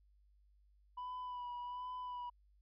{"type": "tone with vibrato", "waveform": "sine", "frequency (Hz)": 987.8, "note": "B5", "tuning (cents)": 0, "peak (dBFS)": -39, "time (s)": [0.97, 2.3], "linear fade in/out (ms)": 10, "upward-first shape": "sine", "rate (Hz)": 1.3, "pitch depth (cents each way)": 26, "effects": ["tanh soft clip ceiling -41 dBFS", "added 50 Hz sine -66 dBFS peak until 2.61 s"]}